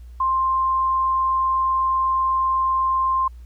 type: tone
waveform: sine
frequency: 1052 Hz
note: C6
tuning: 9 cents sharp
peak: -17 dBFS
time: 0.2-3.28 s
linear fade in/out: 5 ms
effects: added 60 Hz sine -37 dBFS peak until 3.45 s + pink hiss -62 dBFS RMS until 3.45 s